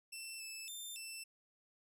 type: tone with pitch steps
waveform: 15% pulse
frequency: 2678 / 2627 / 3582 / 2665 Hz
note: E7 / E7 / A7 / E7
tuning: +27 / -7 / +30 / +18 cents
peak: -38 dBFS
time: 0.12-1.24 s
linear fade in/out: 10 ms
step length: 280 ms
effects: none